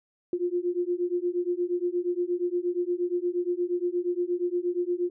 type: beating tone pair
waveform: sine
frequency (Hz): 349.2 / 357.7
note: F4 / F4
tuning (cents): 0 / +41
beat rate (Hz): 8.5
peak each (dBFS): -28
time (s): 0.33-5.1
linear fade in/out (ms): 2
effects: none